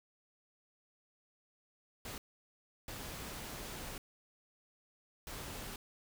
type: noise bursts at uneven times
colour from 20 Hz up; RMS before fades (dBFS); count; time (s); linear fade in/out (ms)
pink; -45; 3; 2.05-2.18 / 2.88-3.98 / 5.27-5.76; 2
effects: none